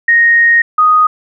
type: tone pair in turn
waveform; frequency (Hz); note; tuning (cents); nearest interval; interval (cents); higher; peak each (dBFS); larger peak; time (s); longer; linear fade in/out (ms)
sine; 1864.7 / 1244.5; A#6 / D#6; 0 / 0; perfect fifth; 700; first; -5; neither; 0.08-0.62 / 0.78-1.07; first; 5
effects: none